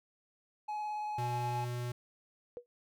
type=tone with vibrato; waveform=triangle; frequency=845 Hz; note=G#5; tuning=30 cents sharp; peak=-33 dBFS; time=0.68-1.65 s; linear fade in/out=10 ms; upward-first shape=sine; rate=18 Hz; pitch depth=11 cents each way
type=tone; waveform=square; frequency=122 Hz; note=B2; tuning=21 cents flat; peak=-36 dBFS; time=1.18-1.92 s; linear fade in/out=5 ms
type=tone with exponential decay; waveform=sine; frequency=484.4 Hz; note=B4; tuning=34 cents flat; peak=-36 dBFS; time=2.57-2.66 s; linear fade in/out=0 ms; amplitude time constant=18 ms
effects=none